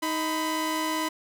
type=tone pair together; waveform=sawtooth; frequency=314.1 / 1000.4 Hz; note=D#4 / B5; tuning=+16 / +22 cents; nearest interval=octave + minor sixth; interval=2006 cents; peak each=-25 dBFS; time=0.02-1.09 s; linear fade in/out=10 ms; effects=none